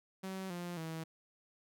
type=tone with pitch steps; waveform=sawtooth; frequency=190 / 175.24 / 161.63 Hz; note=F#3 / F3 / E3; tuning=+46 / +6 / -34 cents; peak=-36 dBFS; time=0.23-1.04 s; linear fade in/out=10 ms; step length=270 ms; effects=none